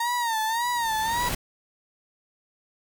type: tone with vibrato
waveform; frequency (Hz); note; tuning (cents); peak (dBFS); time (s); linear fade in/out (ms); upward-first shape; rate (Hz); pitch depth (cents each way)
35% pulse; 922; A#5; -19; -22; 0-1.29; 5; sine; 1.8; 100
type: noise with exponential growth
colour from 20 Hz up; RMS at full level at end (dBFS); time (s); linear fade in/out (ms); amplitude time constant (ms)
pink; -28; 0.33-1.35; 5; 220
effects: none